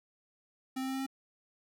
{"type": "tone with pitch steps", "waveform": "square", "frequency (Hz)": [261.6, 263.3, 264.9, 266.6, 268.3], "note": ["C4", "C4", "C4", "C4", "C4"], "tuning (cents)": [0, 11, 22, 33, 44], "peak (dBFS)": -34, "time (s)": [0.76, 1.065], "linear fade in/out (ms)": 10, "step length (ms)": 61, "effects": []}